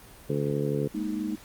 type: harmonic tone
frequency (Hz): 72.1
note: D2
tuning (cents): -31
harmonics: 2 / 3 / 4 / 5 / 6 / 7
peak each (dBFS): -29 / -34 / -33 / -35 / -30 / -35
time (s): 0.29-0.88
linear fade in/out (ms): 10
type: chord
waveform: sine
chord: Ab suspended second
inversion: none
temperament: equal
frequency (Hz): 207.7 / 233.1 / 311.1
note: Ab3 / Bb3 / Eb4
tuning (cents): 0 / 0 / 0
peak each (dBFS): -32 / -34 / -31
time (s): 0.94-1.36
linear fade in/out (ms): 10
effects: pink hiss -50 dBFS RMS until 1.44 s + Opus 32 kbps